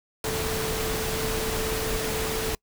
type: tone in noise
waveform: sine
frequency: 441.3 Hz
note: A4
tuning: 5 cents sharp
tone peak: -30 dBFS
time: 0.24-2.55 s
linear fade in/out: 2 ms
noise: pink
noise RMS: -29 dBFS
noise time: 0.24-2.55 s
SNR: -4 dB
effects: noise-tail reverb RT60 0.1 s tail -26 dB re dry